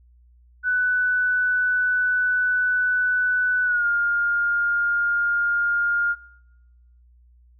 sine tone with pitch glide, 1492 to 1412.3 Hz, F#6 to F6, +14 to +19 cents, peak -18 dBFS, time 0.63-6.16 s, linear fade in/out 50 ms, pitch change -95 cents, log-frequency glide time 3.64-3.86 s, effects noise-tail reverb RT60 0.9 s tail -23 dB re dry + added 60 Hz sine -51 dBFS peak until 7.59 s

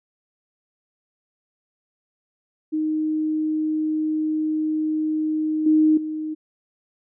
sine tone with level steps, 310.5 Hz, D#4, 3 cents flat, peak -20 / -13 / -25 dBFS, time 2.72-6.35 s, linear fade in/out 20 ms, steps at 5.66 / 5.97 s, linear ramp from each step 5 ms, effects none

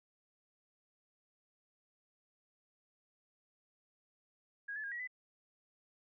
sine tone with pitch steps, 1643 / 1726 / 1625 / 1916 / 2004 Hz, G#6 / A6 / G#6 / A#6 / B6, -19 / -34 / -38 / +47 / +25 cents, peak -39 dBFS, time 4.68-5.075 s, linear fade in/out 10 ms, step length 79 ms, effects none

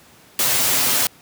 white noise with comb filter, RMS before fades -18 dBFS, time 0.39-1.07 s, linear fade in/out 2 ms, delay 7.9 ms, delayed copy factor +0.5, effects pink hiss -49 dBFS RMS until 1.21 s + high-pass 100 Hz 12 dB/octave

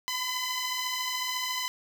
10% pulse beating tone pair, 1000 / 1014 Hz, B5 / B5, +21 / +45 cents, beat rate 14 Hz, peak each -27 / -22 dBFS, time 0.08-1.68 s, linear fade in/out 0 ms, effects none

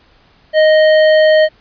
sine tone with tanh clipping, 622.3 Hz, D#5, in tune, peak -8 dBFS, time 0.53-1.49 s, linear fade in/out 50 ms, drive 16 dB, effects pink hiss -50 dBFS RMS until 1.6 s + resampled to 11025 Hz

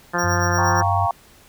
harmonic tone, 174.7 Hz, F3, 1 cent sharp, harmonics 1 / 2 / 3 / 4 / 5 / 6 / 7 / 8 / 9 / 10, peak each -28 / -28 / -28 / -28 / -28 / -28 / -28 / -28 / -28 / -28 dBFS, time 0.13-0.83 s, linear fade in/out 20 ms
square tone with tremolo, 5650 Hz, F8, 19 cents sharp, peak -25 dBFS, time 0.18-0.81 s, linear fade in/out 10 ms, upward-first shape triangle, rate 8.5 Hz, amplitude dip 90%
sine tone with pitch glide, 94.5 to 95.71 Hz, F#2 to G2, +37 to -41 cents, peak -21 dBFS, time 0.23-1.07 s, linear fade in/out 20 ms, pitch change +22 cents, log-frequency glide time 0.52-0.73 s
sine chord, G half-diminished seventh, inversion third, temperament equal, 698.5 / 784 / 932.3 / 1108.7 Hz, F5 / G5 / Bb5 / Db6, 0 / 0 / 0 / 0 cents, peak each -22 / -24 / -23 / -24 dBFS, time 0.58-1.11 s, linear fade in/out 2 ms
effects pink hiss -50 dBFS RMS until 1.48 s

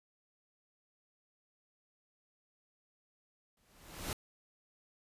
pink noise with exponential growth, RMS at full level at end -36 dBFS, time 3.57-4.13 s, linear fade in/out 2 ms, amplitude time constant 120 ms, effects resampled to 32000 Hz

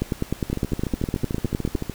two click trains, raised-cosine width 3 ms, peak -13 / -9 dBFS, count 20 / 18, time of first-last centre 0.5-1.897 / 0.02-1.753 s, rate 13.6 / 9.81 Hz, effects pink hiss -43 dBFS RMS until 1.94 s

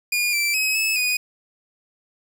sawtooth tone with pitch steps, 2430 / 2340 / 2548 / 2600 / 2477 Hz, D#7 / D7 / D#7 / E7 / D#7, -42 / -7 / +41 / -24 / -8 cents, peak -16 dBFS, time 0.12-1.17 s, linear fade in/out 5 ms, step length 210 ms, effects 8-bit

